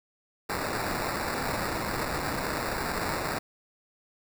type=noise with sample-and-hold; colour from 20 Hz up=white; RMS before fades=-31 dBFS; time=0.49-3.39 s; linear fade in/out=10 ms; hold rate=3150 Hz; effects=none